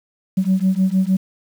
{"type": "beating tone pair", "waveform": "sine", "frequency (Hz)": [185.7, 192.2], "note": ["F#3", "G3"], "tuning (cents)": [7, -34], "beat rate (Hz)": 6.5, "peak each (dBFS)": -16, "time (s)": [0.37, 1.17], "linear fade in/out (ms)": 10, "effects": ["tanh soft clip ceiling -9 dBFS", "7-bit"]}